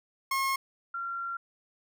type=tone pair in turn; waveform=30% pulse / sine; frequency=1079 / 1375.3 Hz; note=C#6 / F6; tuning=-47 / -27 cents; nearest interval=major third; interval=420 cents; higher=second; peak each=-24 / -32 dBFS; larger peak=first; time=0.31-0.56 / 0.94-1.37 s; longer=second; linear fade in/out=5 ms; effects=none